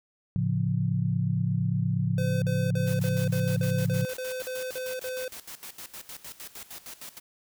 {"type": "chord", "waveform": "sine", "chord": "A augmented", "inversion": "none", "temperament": "equal", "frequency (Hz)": [110, 138.59, 174.61], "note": ["A2", "C#3", "E#3"], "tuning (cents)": [0, 0, 0], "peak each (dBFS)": -28, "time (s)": [0.36, 4.05], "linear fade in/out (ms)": 0}
{"type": "tone bursts", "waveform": "square", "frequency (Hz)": 511, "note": "C5", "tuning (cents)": -41, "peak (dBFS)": -32, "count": 11, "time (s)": [2.18, 5.28], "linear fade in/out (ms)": 2, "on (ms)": 240, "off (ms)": 46}
{"type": "noise with tremolo", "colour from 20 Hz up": "white", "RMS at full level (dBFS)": -41, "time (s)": [2.86, 7.2], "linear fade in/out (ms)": 20, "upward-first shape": "square", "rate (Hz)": 6.5, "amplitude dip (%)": 80}
{"effects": []}